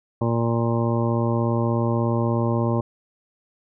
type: harmonic tone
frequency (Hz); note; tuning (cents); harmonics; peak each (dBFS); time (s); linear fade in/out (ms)
116.6; A#2; +1; 1 / 2 / 3 / 4 / 5 / 7 / 8 / 9; -22 / -25 / -27 / -31 / -29 / -34 / -34 / -33; 0.21-2.81; 5
effects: none